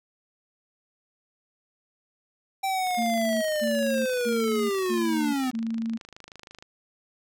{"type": "linear sweep", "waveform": "square", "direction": "down", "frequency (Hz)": [780, 250], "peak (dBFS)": -25, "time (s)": [2.63, 5.51], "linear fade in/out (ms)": 10}
{"type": "click train", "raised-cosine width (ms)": 0.2, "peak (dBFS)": -27, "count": 99, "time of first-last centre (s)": [2.87, 6.625], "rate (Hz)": 26.1}
{"type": "tone bursts", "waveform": "sine", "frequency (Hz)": 226.9, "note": "A#3", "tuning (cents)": -47, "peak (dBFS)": -26, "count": 5, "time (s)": [2.97, 5.98], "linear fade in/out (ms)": 20, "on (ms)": 450, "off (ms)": 190}
{"effects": []}